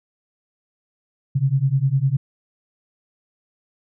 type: beating tone pair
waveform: sine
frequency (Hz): 130.81 / 140.71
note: C3 / C#3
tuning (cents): 0 / +26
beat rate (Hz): 9.9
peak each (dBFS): -19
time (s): 1.35-2.17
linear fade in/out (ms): 10
effects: none